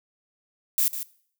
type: noise with echo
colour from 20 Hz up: violet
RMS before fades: -22 dBFS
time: 0.78-0.88 s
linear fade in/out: 0 ms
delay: 150 ms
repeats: 1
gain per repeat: -10 dB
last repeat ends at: 1.03 s
effects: noise-tail reverb RT60 0.6 s tail -20 dB re dry